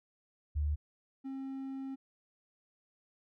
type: tone pair in turn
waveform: sine / triangle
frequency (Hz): 74.2 / 268.3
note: D2 / C4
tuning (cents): +18 / +44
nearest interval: octave + minor seventh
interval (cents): 2226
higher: second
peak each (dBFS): -29 / -36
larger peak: first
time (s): 0.55-0.76 / 1.24-1.96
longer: second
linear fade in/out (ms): 20
effects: none

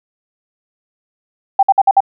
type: tone bursts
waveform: sine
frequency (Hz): 784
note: G5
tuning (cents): 0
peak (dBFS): -5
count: 5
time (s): 1.59-2.005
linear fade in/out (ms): 5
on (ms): 39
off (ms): 55
effects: none

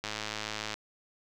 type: click train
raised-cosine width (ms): 0.2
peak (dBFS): -17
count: 76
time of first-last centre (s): 0.04-0.741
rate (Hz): 107
effects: none

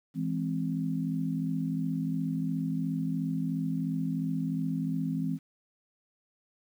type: chord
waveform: sine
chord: E augmented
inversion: none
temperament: equal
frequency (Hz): 164.81 / 207.7 / 261.6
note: E3 / G#3 / B#3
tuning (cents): 0 / 0 / 0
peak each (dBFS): -31 / -36 / -32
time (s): 0.14-5.39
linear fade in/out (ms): 50
effects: 10-bit

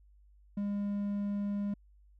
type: tone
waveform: triangle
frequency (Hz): 202.9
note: G#3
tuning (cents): -40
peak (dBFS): -29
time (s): 0.57-1.74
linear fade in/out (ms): 5
effects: added 50 Hz sine -58 dBFS peak until 2.19 s

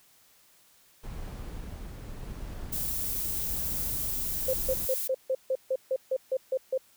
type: noise with tremolo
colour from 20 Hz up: brown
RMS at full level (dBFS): -38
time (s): 1.03-4.86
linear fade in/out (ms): 10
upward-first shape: triangle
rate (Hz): 0.83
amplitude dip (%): 30
type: noise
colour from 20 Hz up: violet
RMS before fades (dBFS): -32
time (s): 2.72-5.08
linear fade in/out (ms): 10
type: tone bursts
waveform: sine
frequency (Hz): 523.3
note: C5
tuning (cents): 0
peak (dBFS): -24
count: 12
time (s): 4.48-6.778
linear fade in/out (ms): 5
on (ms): 54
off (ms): 150
effects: white hiss -61 dBFS RMS until 6.96 s

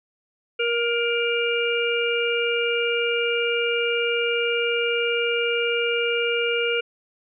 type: harmonic tone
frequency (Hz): 470.9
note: A#4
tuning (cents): +18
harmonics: 1 / 3 / 5 / 6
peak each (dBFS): -23 / -28 / -27 / -27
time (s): 0.59-6.81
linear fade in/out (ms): 10
effects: none

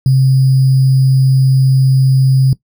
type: tone with sample-and-hold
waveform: sine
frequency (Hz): 132.6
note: C3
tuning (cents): +23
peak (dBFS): -6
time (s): 0.06-2.53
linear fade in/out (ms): 2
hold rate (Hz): 4900
effects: noise-tail reverb RT60 0.1 s tail -18 dB re dry

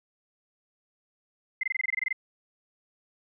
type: tone bursts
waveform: sine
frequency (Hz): 2070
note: C7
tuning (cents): -19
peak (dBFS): -24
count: 12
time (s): 1.61-2.128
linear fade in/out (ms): 5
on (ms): 23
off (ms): 22
effects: none

